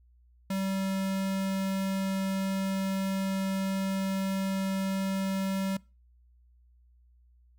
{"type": "tone", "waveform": "square", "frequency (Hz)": 192.8, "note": "G3", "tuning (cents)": -28, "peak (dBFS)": -29, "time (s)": [0.5, 5.77], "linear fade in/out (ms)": 5, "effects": ["noise-tail reverb RT60 0.3 s tail -23 dB re dry", "added 60 Hz sine -58 dBFS peak until 7.58 s"]}